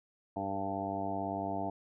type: harmonic tone with a mistuned harmonic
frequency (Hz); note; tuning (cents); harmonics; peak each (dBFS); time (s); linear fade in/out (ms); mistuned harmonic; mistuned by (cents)
98; G2; 0; 1 / 2 / 3 / 4 / 5 / 6 / 7 / 8 / 9; -45 / -42 / -40 / -46 / -47 / -47 / -37 / -42 / -42; 0.36-1.7; 5; 5; -26
effects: none